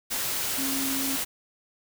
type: tone in noise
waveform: sine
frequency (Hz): 270.4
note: C#4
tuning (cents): -43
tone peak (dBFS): -30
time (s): 0.57-1.17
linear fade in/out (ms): 20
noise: white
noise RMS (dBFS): -29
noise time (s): 0.1-1.25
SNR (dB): -4
effects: none